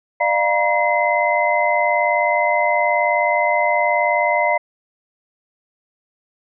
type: tone cluster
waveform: sine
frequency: 599 / 698 / 953 / 2052 Hz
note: D5 / F5 / A#5 / C7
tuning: +34 / -1 / +38 / -34 cents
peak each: -20 dBFS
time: 0.2-4.58 s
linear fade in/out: 10 ms
effects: none